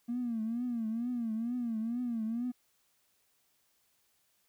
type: tone with vibrato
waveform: triangle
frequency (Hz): 233.1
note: A#3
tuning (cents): 0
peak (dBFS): -28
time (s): 0.08-2.52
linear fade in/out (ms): 20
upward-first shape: triangle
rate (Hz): 2.2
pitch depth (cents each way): 130
effects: tanh soft clip ceiling -29 dBFS + white hiss -73 dBFS RMS until 4.48 s